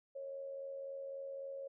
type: tone with amplitude modulation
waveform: sine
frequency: 547 Hz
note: C#5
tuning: 23 cents flat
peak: -40 dBFS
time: 0.15-1.68 s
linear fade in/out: 10 ms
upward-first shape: sine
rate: 83.7 Hz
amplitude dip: 45%
effects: none